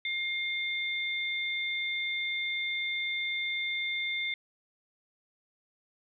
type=tone pair together; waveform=sine; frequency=2124 / 3572 Hz; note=C7 / A7; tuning=+25 / +25 cents; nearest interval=major sixth; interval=900 cents; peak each=-31 / -35 dBFS; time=0.05-4.34 s; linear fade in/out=2 ms; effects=none